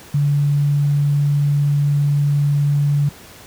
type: tone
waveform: sine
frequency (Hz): 144.1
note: D3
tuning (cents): -33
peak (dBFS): -13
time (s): 0.14-3.09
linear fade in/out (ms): 5
effects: pink hiss -41 dBFS RMS until 3.46 s + high-pass 60 Hz 12 dB/octave